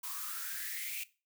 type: noise with high-pass filter sweep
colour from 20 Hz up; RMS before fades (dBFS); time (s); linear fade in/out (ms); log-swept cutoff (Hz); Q
blue; -40; 0.03-1.04; 10; 1000 to 2500; 8
effects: noise-tail reverb RT60 0.3 s tail -18 dB re dry